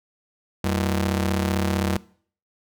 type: ring-modulated tone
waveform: sawtooth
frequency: 138.59 Hz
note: C#3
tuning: in tune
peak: -14 dBFS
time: 0.64-1.97 s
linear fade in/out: 5 ms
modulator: 51.5 Hz
effects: noise-tail reverb RT60 0.5 s tail -21 dB re dry